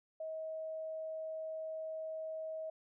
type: tone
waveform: sine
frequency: 636 Hz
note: D#5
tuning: 38 cents sharp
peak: -39 dBFS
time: 0.2-2.7 s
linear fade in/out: 5 ms
effects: none